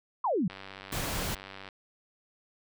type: exponential sweep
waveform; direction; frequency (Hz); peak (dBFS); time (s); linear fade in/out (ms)
sine; down; 1127 to 155.56; -25; 0.24-0.48; 5
type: click train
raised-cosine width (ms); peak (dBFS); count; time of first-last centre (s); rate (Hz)
0.3; -27; 116; 0.5-1.688; 96.8
type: noise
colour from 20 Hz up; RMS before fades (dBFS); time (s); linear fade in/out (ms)
pink; -33; 0.92-1.35; 5
effects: none